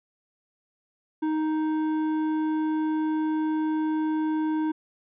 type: tone with hard clipping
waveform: triangle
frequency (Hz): 311.7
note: D#4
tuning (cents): +3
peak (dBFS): -25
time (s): 1.22-4.72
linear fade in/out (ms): 10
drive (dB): 12
effects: resampled to 8000 Hz